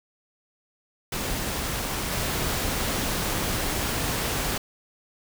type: noise with level steps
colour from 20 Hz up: pink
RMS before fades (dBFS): -29 / -27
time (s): 1.12-4.58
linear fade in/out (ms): 5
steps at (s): 2.11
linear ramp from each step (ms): 10
effects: none